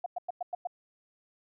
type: tone bursts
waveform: sine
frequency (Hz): 712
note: F5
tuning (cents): +33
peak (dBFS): -30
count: 6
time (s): 0.04-0.672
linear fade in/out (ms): 5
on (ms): 22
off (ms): 100
effects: none